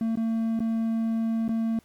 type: tone with dropouts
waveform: triangle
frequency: 225.7 Hz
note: A3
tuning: 44 cents sharp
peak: -21 dBFS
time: 0.01-1.79 s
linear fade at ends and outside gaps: 2 ms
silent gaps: 0.156-0.172 / 0.593-0.603 / 1.481-1.491 s
effects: pink hiss -61 dBFS RMS until 1.84 s + MP3 96 kbps